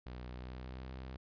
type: tone with pitch glide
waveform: sawtooth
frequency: 62 to 64.63 Hz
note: B1 to C2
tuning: +7 to -21 cents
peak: -40 dBFS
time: 0.06-1.17 s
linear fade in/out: 5 ms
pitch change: +72 cents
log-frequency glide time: 0.3-0.94 s
effects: resampled to 11025 Hz